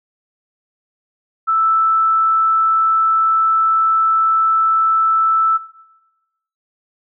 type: tone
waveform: sine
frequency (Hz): 1319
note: E6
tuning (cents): +1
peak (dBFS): -12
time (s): 1.47-5.58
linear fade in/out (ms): 20
effects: noise-tail reverb RT60 1.0 s tail -17 dB re dry